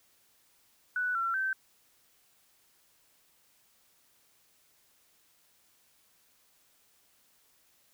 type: tone with pitch steps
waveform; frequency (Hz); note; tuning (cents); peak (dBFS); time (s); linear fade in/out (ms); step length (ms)
sine; 1483 / 1356 / 1548; F#6 / E6 / G6; +4 / +49 / -22; -28; 0.96-1.53; 2; 190
effects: white hiss -67 dBFS RMS until 7.93 s